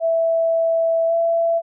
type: tone with pitch glide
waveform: sine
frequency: 659.3 to 668.9 Hz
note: E5 to E5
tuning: 0 to +25 cents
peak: -15 dBFS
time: 0-1.62 s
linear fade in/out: 50 ms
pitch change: +25 cents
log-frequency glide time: 1.07-1.13 s
effects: none